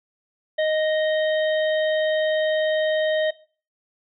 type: harmonic tone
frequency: 622.3 Hz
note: D#5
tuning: in tune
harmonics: 1 / 3 / 5 / 6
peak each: -19 / -29 / -34 / -36 dBFS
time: 0.58-3.31 s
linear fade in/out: 10 ms
effects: noise-tail reverb RT60 0.4 s tail -19 dB re dry